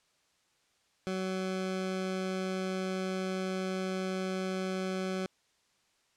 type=tone; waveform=20% pulse; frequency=187.7 Hz; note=F#3; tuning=25 cents sharp; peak=-27 dBFS; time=1.07-5.26 s; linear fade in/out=0 ms; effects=white hiss -71 dBFS RMS until 6.16 s + low-pass 7000 Hz 12 dB/octave